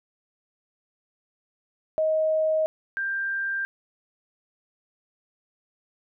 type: tone pair in turn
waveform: sine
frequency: 629 / 1585 Hz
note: D#5 / G6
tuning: +19 / +19 cents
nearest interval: octave + major third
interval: 1600 cents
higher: second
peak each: -20 / -25 dBFS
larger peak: first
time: 1.98-2.66 / 2.97-3.65 s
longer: neither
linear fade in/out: 0 ms
effects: none